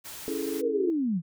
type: noise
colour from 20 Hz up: white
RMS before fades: -41 dBFS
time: 0.04-0.62 s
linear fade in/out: 20 ms
type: chord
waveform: sine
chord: A major seventh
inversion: first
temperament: equal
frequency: 277.2 / 329.6 / 415.3 / 440 Hz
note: C#4 / E4 / G#4 / A4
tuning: 0 / 0 / 0 / 0 cents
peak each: -34 dBFS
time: 0.28-0.9 s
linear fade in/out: 0 ms
type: linear sweep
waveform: sine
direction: down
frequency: 502 to 155.56 Hz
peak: -24 dBFS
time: 0.6-1.22 s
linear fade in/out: 50 ms
effects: none